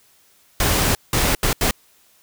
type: noise bursts at uneven times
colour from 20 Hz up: pink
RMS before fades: -18 dBFS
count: 4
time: 0.6-0.95 / 1.13-1.35 / 1.43-1.53 / 1.61-1.71 s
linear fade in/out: 2 ms
effects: white hiss -56 dBFS RMS until 2.22 s